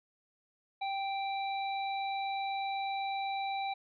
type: harmonic tone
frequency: 784 Hz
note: G5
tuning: in tune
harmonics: 1 / 3 / 5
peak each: -33 / -42 / -44 dBFS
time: 0.81-3.74 s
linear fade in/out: 10 ms
effects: none